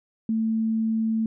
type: tone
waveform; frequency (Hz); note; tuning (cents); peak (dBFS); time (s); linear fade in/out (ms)
sine; 222.5; A3; +20; -21; 0.29-1.26; 2
effects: none